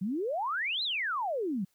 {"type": "exponential two-way sweep", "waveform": "sine", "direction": "up then down", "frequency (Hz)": [174.61, 4186, 174.61], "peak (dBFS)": -29, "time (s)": [0.01, 1.65], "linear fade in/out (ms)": 10, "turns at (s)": 0.83, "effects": ["white hiss -73 dBFS RMS until 1.74 s"]}